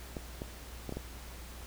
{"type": "clicks", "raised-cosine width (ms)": 2, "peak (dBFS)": -24, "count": 5, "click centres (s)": [0.168, 0.419, 0.893, 0.924, 0.97], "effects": ["added 60 Hz sine -46 dBFS peak until 1.66 s", "pink hiss -50 dBFS RMS until 1.66 s"]}